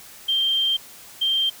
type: tone bursts at uneven times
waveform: sine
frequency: 3162 Hz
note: G7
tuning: 14 cents sharp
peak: -18 dBFS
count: 2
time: 0.28-0.77 / 1.21-1.5 s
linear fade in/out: 10 ms
effects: white hiss -44 dBFS RMS until 1.6 s